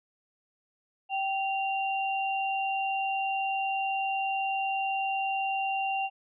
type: tone pair together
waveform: sine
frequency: 778 / 2772 Hz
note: G5 / F7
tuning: -13 / -14 cents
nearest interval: octave + minor seventh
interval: 2199 cents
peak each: -28 / -33 dBFS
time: 1.09-6.1 s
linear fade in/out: 50 ms
effects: none